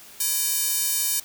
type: tone with high-pass filter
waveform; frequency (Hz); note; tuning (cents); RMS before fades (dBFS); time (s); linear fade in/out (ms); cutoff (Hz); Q
square; 336.8; E4; +37; -24; 0.2-1.2; 5; 7600; 0.71
effects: white hiss -46 dBFS RMS until 1.24 s